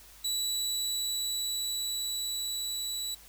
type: tone with level ramp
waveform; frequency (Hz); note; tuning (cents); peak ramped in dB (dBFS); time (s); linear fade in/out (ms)
25% pulse; 3935; B7; -7; -25 to -29; 0.24-3.15; 10
effects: added 50 Hz sine -58 dBFS peak until 3.28 s + white hiss -54 dBFS RMS until 3.28 s